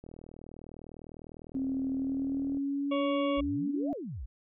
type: click train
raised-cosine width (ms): 2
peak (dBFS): -33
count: 102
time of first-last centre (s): 0.04-2.571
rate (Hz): 39.9
type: tone with pitch glide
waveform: sine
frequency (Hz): 266.2 to 285.3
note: C4 to C#4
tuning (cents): +30 to +50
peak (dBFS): -29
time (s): 1.55-3.93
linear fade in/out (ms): 0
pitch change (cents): +120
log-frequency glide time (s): 1.93-3.04
type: harmonic tone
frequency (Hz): 560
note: C#5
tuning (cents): +18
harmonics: 1 / 2 / 4 / 5 / 6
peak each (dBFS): -30 / -36 / -42 / -44 / -46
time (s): 2.91-3.41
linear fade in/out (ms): 10
type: exponential two-way sweep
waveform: sine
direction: up then down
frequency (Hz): 46.88 to 740 to 46.88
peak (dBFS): -36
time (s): 3.37-4.26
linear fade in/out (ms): 10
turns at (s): 3.91
effects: none